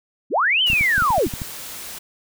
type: linear two-way sweep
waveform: sine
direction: up then down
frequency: 162.8 to 3136 to 162.8 Hz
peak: -15 dBFS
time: 0.3-1.29 s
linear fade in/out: 50 ms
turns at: 0.62 s
type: noise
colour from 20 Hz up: white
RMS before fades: -34 dBFS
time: 0.66-1.99 s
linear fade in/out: 10 ms
type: clicks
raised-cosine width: 5 ms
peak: -16 dBFS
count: 10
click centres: 0.701 / 0.732 / 0.81 / 0.98 / 1.022 / 1.105 / 1.181 / 1.267 / 1.338 / 1.418 s
effects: none